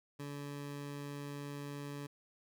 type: tone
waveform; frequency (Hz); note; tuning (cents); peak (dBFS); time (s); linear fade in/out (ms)
20% pulse; 143.3; D3; -42; -37; 0.19-2.07; 10
effects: none

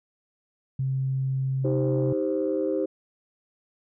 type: tone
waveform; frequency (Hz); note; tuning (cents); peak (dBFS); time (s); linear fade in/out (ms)
sine; 133; C3; +29; -23; 0.79-2.13; 5
type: chord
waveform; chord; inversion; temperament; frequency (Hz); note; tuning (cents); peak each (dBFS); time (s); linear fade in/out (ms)
sine; C minor; first; just; 314 / 392.4 / 523.3; Eb4 / G4 / C5; +16 / +2 / 0; -27; 1.64-2.86; 10
effects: tanh soft clip ceiling -15 dBFS

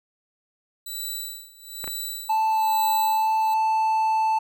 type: tone with tremolo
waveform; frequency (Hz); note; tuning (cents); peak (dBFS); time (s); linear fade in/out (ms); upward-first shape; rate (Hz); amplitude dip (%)
10% pulse; 3955; B7; +2; -21; 0.86-3.54; 5; sine; 1.1; 90
type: clicks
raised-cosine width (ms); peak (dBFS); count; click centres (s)
0.5; -18; 2; 1.842 / 1.877
type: tone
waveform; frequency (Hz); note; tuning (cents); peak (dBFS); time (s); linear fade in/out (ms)
triangle; 880; A5; 0; -17; 2.29-4.39; 10
effects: none

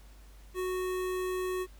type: tone with notch filter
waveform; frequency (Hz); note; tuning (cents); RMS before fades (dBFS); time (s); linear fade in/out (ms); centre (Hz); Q
square; 368.9; F#4; -5; -33; 0.54-1.67; 50; 4900; 1.5
effects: added 50 Hz sine -50 dBFS peak until 1.79 s + pink hiss -61 dBFS RMS until 1.79 s

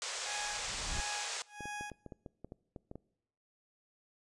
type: band-pass noise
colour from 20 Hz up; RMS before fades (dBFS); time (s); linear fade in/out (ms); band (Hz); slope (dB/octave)
white; -40; 0.02-1.42; 0; 440 to 8100; 48
type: noise with exponential growth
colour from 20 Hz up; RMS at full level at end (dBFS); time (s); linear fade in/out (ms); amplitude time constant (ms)
brown; -38; 0.08-1; 0; 200
type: tone with tremolo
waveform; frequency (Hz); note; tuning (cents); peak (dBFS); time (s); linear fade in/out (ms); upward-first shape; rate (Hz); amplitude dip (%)
20% pulse; 830.6; G#5; 0; -34; 0.26-1.9; 0; sine; 1.5; 100
type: clicks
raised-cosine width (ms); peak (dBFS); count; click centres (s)
2; -32; 12; 1.607 / 1.656 / 1.81 / 1.917 / 2.063 / 2.122 / 2.262 / 2.446 / 2.521 / 2.762 / 2.914 / 2.956
effects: noise-tail reverb RT60 0.8 s tail -23 dB re dry + resampled to 24000 Hz

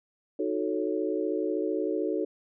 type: chord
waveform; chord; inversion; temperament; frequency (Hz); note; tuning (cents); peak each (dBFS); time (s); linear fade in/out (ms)
sine; D# half-diminished seventh; none; equal with one note detuned; 311.1 / 367 / 440 / 554.4; D#4 / F#4 / A4 / C#5; 0 / -14 / 0 / 0; -31 / -31 / -31 / -35; 0.39-2.25; 5
effects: none

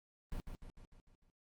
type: noise with echo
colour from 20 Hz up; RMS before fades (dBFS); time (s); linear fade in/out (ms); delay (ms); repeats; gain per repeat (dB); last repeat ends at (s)
brown; -40; 0.32-0.4; 0; 150; 6; -5; 1.3
effects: Opus 32 kbps

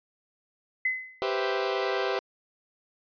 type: tone with exponential decay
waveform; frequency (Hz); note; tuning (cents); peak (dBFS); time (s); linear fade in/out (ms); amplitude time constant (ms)
sine; 2035; C7; -49; -21; 0.85-1.26; 5; 87
type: chord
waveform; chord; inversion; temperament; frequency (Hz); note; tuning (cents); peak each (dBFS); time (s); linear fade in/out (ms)
sawtooth; C major seventh; second; equal; 392 / 493.9 / 523.3 / 659.3; G4 / B4 / C5 / E5; 0 / 0 / 0 / 0; -25 / -29 / -29 / -30; 1.22-2.19; 0
effects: resampled to 11025 Hz

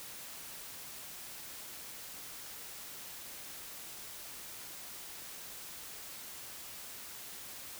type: silence
effects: white hiss -47 dBFS RMS until 7.79 s

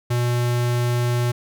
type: tone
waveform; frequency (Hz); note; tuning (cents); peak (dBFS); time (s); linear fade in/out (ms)
square; 121.2; B2; -32; -19; 0.1-1.32; 10
effects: none

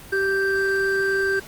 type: tone pair together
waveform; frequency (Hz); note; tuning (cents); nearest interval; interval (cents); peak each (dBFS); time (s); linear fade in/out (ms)
triangle; 389 / 1568; G4 / G6; -13 / 0; 2 octaves; 2413; -20; 0.12-1.4; 10
effects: pink hiss -42 dBFS RMS until 1.47 s + Opus 32 kbps

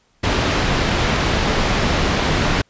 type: low-pass noise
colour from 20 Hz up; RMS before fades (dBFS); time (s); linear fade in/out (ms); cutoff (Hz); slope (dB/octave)
pink; -18; 0.23-2.62; 10; 4200; 12
effects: pink hiss -60 dBFS RMS until 2.69 s + resampled to 16000 Hz

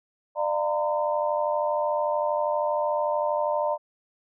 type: tone cluster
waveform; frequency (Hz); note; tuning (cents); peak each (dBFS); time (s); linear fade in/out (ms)
sine; 597 / 689 / 920 / 1013; D5 / F5 / A#5 / B5; +28 / -24 / -23 / +44; -25 / -32 / -28 / -32; 0.35-3.78; 50
effects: none

